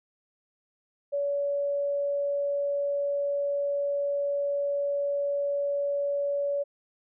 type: tone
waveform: sine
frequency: 568 Hz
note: C#5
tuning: 42 cents sharp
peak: -25 dBFS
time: 1.12-6.64 s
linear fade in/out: 20 ms
effects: none